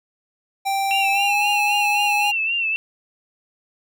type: tone with pitch glide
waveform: square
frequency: 784 to 825.4 Hz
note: G5 to G#5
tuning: 0 to -11 cents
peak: -20 dBFS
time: 0.65-2.32 s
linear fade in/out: 20 ms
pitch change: +89 cents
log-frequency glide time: 1.07-1.41 s
type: tone with vibrato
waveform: sine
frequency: 2700 Hz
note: E7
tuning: 41 cents sharp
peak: -19 dBFS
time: 0.91-2.76 s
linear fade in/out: 0 ms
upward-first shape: sine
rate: 3.8 Hz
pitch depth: 61 cents each way
effects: none